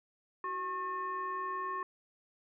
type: tone with frequency modulation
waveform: sine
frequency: 1087 Hz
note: C#6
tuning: 34 cents flat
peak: -34 dBFS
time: 0.44-1.83 s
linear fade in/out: 2 ms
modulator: 710 Hz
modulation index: 0.65
effects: none